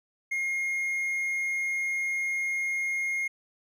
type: tone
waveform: triangle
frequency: 2140 Hz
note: C7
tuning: 38 cents sharp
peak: -25 dBFS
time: 0.31-3.28 s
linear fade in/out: 10 ms
effects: none